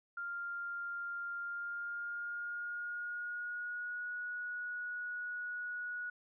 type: tone with pitch glide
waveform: sine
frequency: 1396.9 to 1459.6 Hz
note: F6 to F#6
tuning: 0 to -24 cents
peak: -38 dBFS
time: 0.17-6.1 s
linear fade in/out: 5 ms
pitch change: +76 cents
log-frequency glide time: 1.39-4.14 s
effects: none